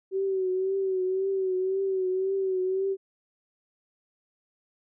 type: tone with vibrato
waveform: sine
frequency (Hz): 379.4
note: F#4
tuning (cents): +43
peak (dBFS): -24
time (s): 0.11-2.97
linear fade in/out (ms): 50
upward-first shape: triangle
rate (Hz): 1.9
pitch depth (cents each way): 55
effects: none